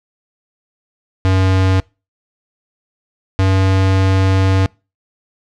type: tone pair in turn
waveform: square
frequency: 94.5 / 95.43 Hz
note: F#2 / G2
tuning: +37 / -46 cents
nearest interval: unison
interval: 17 cents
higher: second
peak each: -11 dBFS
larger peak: neither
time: 1.25-1.8 / 3.39-4.66 s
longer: second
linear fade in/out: 0 ms
effects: noise-tail reverb RT60 0.3 s tail -26 dB re dry + low-pass 5000 Hz 12 dB/octave